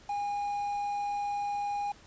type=tone with quantisation; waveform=triangle; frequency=816 Hz; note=G#5; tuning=31 cents flat; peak=-28 dBFS; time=0.09-1.92 s; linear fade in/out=5 ms; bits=8; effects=pink hiss -56 dBFS RMS until 2.06 s + resampled to 16000 Hz